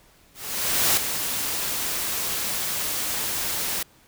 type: noise with ADSR envelope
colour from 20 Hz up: white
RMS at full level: -19 dBFS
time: 0.34-3.83 s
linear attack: 630 ms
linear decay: 7 ms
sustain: -8 dB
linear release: 5 ms
effects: pink hiss -56 dBFS RMS until 4.07 s